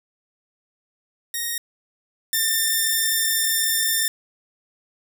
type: tone pair in turn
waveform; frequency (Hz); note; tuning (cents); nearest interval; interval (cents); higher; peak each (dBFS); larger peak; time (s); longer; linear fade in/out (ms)
5% pulse; 1864.7 / 1794.8; A#6 / A6; 0 / +34; minor second; 66; first; -14 / -8; second; 1.34-1.58 / 2.33-4.08; second; 2
effects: none